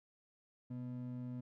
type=ring-modulated tone; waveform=triangle; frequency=187.3 Hz; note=F#3; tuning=21 cents sharp; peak=-36 dBFS; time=0.7-1.41 s; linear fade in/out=10 ms; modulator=59.9 Hz; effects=none